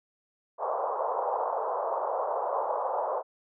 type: band-pass noise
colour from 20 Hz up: pink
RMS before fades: -30 dBFS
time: 0.58-3.23 s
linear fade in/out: 50 ms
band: 490 to 1100 Hz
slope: 48 dB/octave
effects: none

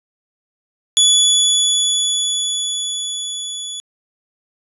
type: tone with level ramp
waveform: 25% pulse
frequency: 3422 Hz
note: A7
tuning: 49 cents flat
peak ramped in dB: -5 to -22 dBFS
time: 0.97-3.8 s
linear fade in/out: 0 ms
effects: resampled to 32000 Hz

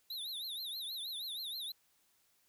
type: tone with vibrato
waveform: square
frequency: 3822 Hz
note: A#7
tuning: 43 cents sharp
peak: -40 dBFS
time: 0.1-1.72 s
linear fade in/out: 5 ms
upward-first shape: triangle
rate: 6.3 Hz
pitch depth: 200 cents each way
effects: white hiss -73 dBFS RMS until 2.48 s

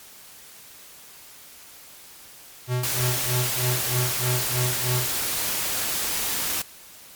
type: tone with tremolo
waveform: square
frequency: 124.8 Hz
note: B2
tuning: 19 cents sharp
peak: -22 dBFS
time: 2.67-5.12 s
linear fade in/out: 50 ms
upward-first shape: sine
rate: 3.2 Hz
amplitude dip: 95%
type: noise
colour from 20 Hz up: white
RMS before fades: -26 dBFS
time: 2.83-6.62 s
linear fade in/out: 5 ms
effects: white hiss -46 dBFS RMS until 7.15 s + MP3 96 kbps

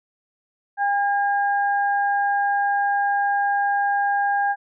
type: tone pair together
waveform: sine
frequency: 806.1 / 1621 Hz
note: G5 / G#6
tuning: +48 / -42 cents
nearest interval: octave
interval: 1210 cents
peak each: -19 / -24 dBFS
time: 0.77-4.56 s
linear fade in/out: 50 ms
effects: none

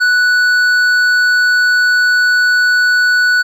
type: tone with hard clipping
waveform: sine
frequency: 1480 Hz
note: F#6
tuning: in tune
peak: -10 dBFS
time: 0-3.43 s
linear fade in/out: 20 ms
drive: 7 dB
effects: none

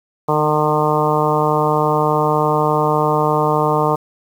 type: harmonic tone with a mistuned harmonic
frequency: 151.7 Hz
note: D#3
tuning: 44 cents flat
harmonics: 1 / 2 / 3 / 4 / 5 / 6 / 7 / 8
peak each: -21 / -24 / -19 / -22 / -22 / -21 / -21 / -24 dBFS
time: 0.28-3.96 s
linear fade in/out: 10 ms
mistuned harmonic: 2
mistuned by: +19 cents
effects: 7-bit

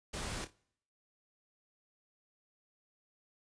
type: noise with echo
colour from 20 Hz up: pink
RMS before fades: -40 dBFS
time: 0.13-0.45 s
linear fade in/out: 10 ms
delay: 28 ms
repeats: 3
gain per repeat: -11 dB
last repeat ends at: 0.534 s
effects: noise-tail reverb RT60 0.7 s tail -25 dB re dry + resampled to 22050 Hz

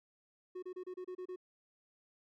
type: tone bursts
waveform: triangle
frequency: 366.2 Hz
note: F#4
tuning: 18 cents flat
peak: -39 dBFS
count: 8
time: 0.55-1.361 s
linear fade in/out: 10 ms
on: 76 ms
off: 29 ms
effects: none

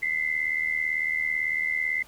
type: tone pair together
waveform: sine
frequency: 2015 / 2093 Hz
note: B6 / C7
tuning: +34 / 0 cents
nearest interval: minor second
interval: 66 cents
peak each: -27 dBFS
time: 0.02-2.03 s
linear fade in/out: 10 ms
effects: pink hiss -53 dBFS RMS until 2.07 s

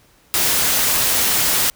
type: noise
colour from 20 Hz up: white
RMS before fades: -17 dBFS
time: 0.34-1.7 s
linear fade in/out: 0 ms
effects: pink hiss -54 dBFS RMS until 1.75 s

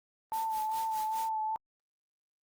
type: tone with vibrato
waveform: sine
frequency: 880 Hz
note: A5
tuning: in tune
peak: -30 dBFS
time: 0.32-1.56 s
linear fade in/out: 0 ms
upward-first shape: sine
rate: 2.5 Hz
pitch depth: 29 cents each way
type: noise with tremolo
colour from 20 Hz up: white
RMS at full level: -44 dBFS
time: 0.33-1.29 s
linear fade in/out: 2 ms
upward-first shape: sine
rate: 4.9 Hz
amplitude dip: 85%
effects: Opus 24 kbps

